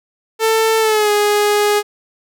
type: tone with pitch glide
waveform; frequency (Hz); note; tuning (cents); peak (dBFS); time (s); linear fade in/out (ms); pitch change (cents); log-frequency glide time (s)
sawtooth; 444.9 to 415.1; A4 to G#4; +19 to -1; -8; 0.39-1.83; 50; -120; 0.79-1.11
effects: none